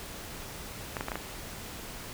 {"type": "clicks", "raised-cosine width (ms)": 0.5, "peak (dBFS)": -17, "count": 5, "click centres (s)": [0.968, 1.009, 1.084, 1.118, 1.156], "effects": ["pink hiss -42 dBFS RMS until 2.13 s"]}